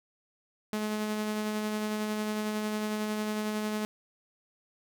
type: tone with tremolo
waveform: sawtooth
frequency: 213.1 Hz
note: G#3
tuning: 45 cents sharp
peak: -25 dBFS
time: 0.73-3.85 s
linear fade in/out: 0 ms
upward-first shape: sine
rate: 11 Hz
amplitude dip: 25%
effects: none